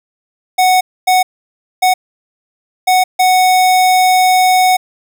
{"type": "tone bursts at uneven times", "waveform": "square", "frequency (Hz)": 740, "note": "F#5", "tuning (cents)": 0, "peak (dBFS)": -8, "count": 5, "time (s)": [[0.58, 0.81], [1.07, 1.23], [1.82, 1.94], [2.87, 3.04], [3.19, 4.77]], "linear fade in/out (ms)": 10, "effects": []}